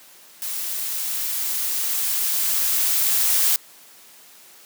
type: noise with level ramp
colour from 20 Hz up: blue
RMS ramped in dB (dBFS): -28 to -18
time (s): 0.42-3.56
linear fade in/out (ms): 0
effects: white hiss -48 dBFS RMS until 4.65 s + high-pass 200 Hz 12 dB/octave